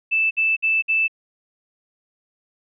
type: tone bursts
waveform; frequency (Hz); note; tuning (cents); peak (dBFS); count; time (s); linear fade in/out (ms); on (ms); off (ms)
sine; 2639; E7; +1; -16; 4; 0.11-1.081; 20; 200; 57
effects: none